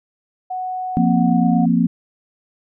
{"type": "tone with pitch glide", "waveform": "sine", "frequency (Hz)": [740, 725.2], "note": ["F#5", "F#5"], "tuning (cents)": [0, -35], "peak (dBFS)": -22, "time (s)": [0.5, 1.66], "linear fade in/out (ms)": 10, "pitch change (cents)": -35, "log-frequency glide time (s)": [1.12, 1.53]}
{"type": "chord", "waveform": "sine", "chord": "F suspended fourth", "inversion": "none", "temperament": "equal", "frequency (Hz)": [174.61, 233.1, 261.6], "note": ["F3", "Bb3", "C4"], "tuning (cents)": [0, 0, 0], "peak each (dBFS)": [-17, -16, -19], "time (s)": [0.97, 1.87], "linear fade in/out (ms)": 0}
{"effects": []}